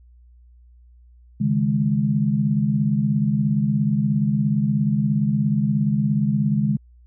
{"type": "chord", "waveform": "sine", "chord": "C# suspended second", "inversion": "none", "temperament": "equal", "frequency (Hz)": [138.59, 155.56, 207.7], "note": ["C#3", "D#3", "G#3"], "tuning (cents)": [0, 0, 0], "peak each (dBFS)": [-22, -23, -20], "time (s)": [1.4, 6.77], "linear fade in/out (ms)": 10, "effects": ["added 60 Hz sine -47 dBFS peak until 7.06 s"]}